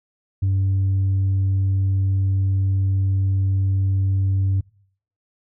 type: tone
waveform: sine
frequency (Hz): 96.5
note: G2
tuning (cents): -27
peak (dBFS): -14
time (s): 0.42-4.61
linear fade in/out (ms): 10
effects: noise-tail reverb RT60 0.6 s tail -26 dB re dry + tanh soft clip ceiling -15 dBFS